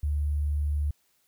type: tone with sample-and-hold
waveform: sine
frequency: 73.42 Hz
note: D2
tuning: in tune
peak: -24 dBFS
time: 0.03-0.91 s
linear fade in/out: 5 ms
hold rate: 11025 Hz
effects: white hiss -69 dBFS RMS until 1.27 s